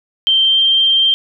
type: tone with pitch glide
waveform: sine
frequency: 3136 to 3158 Hz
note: G7 to G7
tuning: 0 to +12 cents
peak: -9 dBFS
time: 0.27-1.14 s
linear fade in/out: 0 ms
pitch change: +12 cents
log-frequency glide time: 0.43-0.59 s
effects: none